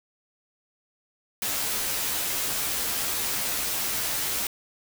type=noise with comb filter; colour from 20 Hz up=white; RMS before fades=-28 dBFS; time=1.42-4.47 s; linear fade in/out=2 ms; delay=12 ms; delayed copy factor=-1; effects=none